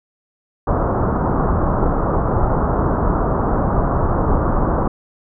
pink low-pass noise, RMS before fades -17 dBFS, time 0.67-4.88 s, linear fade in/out 5 ms, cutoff 1300 Hz, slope 48 dB/octave, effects none

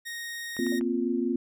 sawtooth tone, 1864.7 Hz, A#6, in tune, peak -31 dBFS, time 0.05-0.8 s, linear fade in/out 20 ms
clicks, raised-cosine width 0.5 ms, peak -28 dBFS, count 3, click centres 0.567 / 0.666 / 0.811 s
sine chord, Bb suspended second, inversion none, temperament equal with one note detuned, 236.6 / 261.6 / 349.2 Hz, Bb3 / C4 / F4, +26 / 0 / 0 cents, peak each -29 dBFS, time 0.59-1.36 s, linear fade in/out 2 ms
sine tone with exponential decay, 580 Hz, D5, 22 cents flat, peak -37 dBFS, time 0.72-0.83 s, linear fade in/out 1 ms, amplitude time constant 22 ms
effects none

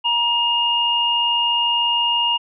sine tone pair together, 946.7 / 2837 Hz, A#5 / F7, +26 / +27 cents, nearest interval octave + perfect fifth, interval 1901 cents, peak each -21 / -17 dBFS, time 0.04-2.38 s, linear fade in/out 20 ms, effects none

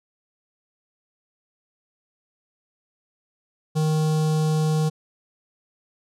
square tone with notch filter, 155.56 Hz, D#3, in tune, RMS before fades -21 dBFS, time 3.75-4.9 s, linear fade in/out 20 ms, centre 2000 Hz, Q 0.66, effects low-pass 10000 Hz 12 dB/octave

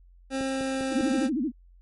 25% pulse tone with pitch glide, 267.2 to 265.2 Hz, C4 to C4, +36 to +23 cents, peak -23 dBFS, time 0.3-1.3 s, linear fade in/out 50 ms, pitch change -13 cents, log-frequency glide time 0.42-0.92 s
click train, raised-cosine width 2 ms, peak -23 dBFS, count 4, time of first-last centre 0.41-1.009 s, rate 5.01 Hz
sine tone with vibrato, 275 Hz, C#4, 14 cents flat, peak -24 dBFS, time 0.9-1.52 s, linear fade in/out 50 ms, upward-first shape sine, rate 13 Hz, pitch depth 290 cents each way
effects added 44 Hz sine -51 dBFS peak until 1.81 s + MP3 48 kbps

